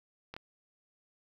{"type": "clicks", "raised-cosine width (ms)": 0.3, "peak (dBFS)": -26, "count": 2, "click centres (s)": [0.34, 0.365], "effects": ["9-bit"]}